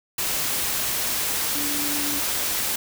sine tone in noise, 290 Hz, D4, 22 cents flat, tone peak -31 dBFS, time 1.55-2.2 s, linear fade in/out 5 ms, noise white, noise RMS -25 dBFS, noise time 0.18-2.76 s, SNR -9 dB, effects none

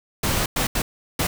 pink noise bursts at uneven times, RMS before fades -22 dBFS, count 4, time 0.23-0.46 / 0.56-0.67 / 0.75-0.82 / 1.19-1.27 s, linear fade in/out 5 ms, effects none

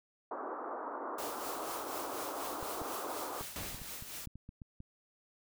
white band-pass noise, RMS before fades -41 dBFS, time 0.31-3.42 s, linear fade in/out 5 ms, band 270 to 1300 Hz, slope 48 dB/octave
white noise with tremolo, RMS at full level -43 dBFS, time 1.18-4.26 s, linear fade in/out 5 ms, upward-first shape triangle, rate 4.1 Hz, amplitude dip 55%
clicks, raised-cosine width 5 ms, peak -35 dBFS, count 12, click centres 2.628 / 2.817 / 3.411 / 3.623 / 3.746 / 3.817 / 4.024 / 4.273 / 4.356 / 4.491 / 4.618 / 4.804 s
pink noise with exponential decay, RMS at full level -39 dBFS, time 3.56-4.21 s, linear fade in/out 0 ms, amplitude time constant 140 ms
effects none

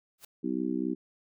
white noise with exponential growth, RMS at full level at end -41 dBFS, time 0.18-0.25 s, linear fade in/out 5 ms, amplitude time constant 15 ms
harmonic tone, 63.8 Hz, C2, 43 cents flat, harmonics 3 / 4 / 5 / 6, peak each -36 / -32 / -32 / -37 dBFS, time 0.43-0.95 s, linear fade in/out 20 ms
effects none

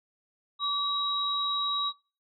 sine tone pair together, 1148 / 3839 Hz, D6 / B7, -40 / -50 cents, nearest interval octave + major sixth, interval 2090 cents, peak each -30 / -28 dBFS, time 0.59-1.93 s, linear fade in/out 50 ms, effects noise-tail reverb RT60 0.4 s tail -26 dB re dry

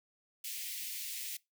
white high-pass noise, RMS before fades -41 dBFS, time 0.44-1.37 s, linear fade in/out 5 ms, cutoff 2000 Hz, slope 48 dB/octave, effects noise-tail reverb RT60 0.2 s tail -22 dB re dry

